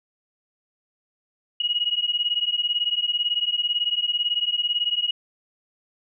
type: beating tone pair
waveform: sine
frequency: 2888 / 2906 Hz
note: F#7 / F#7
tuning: -43 / -32 cents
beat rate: 18 Hz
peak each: -24 dBFS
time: 1.6-5.11 s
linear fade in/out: 5 ms
effects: none